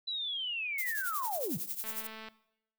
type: linear sweep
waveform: sine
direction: down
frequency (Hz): 4000 to 120.5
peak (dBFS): -33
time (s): 0.07-1.58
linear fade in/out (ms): 10
type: noise with tremolo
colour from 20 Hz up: violet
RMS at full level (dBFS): -35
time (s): 0.78-2.07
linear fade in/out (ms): 5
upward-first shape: triangle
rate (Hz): 11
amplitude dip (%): 85
type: click train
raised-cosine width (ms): 0.3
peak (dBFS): -30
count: 99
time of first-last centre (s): 1.84-2.285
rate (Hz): 220
effects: noise-tail reverb RT60 0.8 s tail -19 dB re dry